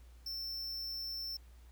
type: tone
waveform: square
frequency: 5370 Hz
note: E8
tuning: 31 cents sharp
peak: -39 dBFS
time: 0.26-1.37 s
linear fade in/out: 5 ms
effects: added 60 Hz sine -54 dBFS peak until 1.71 s + pink hiss -68 dBFS RMS until 1.71 s